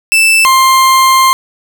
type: tone pair in turn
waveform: 40% pulse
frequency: 2646 / 1054 Hz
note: E7 / C6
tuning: +6 / +12 cents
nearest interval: octave + major third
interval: 1594 cents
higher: first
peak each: -4 dBFS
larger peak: neither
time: 0.12-0.45 / 0.45-1.33 s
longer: second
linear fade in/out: 0 ms
effects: none